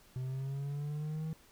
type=linear sweep; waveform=triangle; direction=up; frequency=127 to 160.1 Hz; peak=-33 dBFS; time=0.16-1.33 s; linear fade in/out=0 ms; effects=pink hiss -62 dBFS RMS until 1.51 s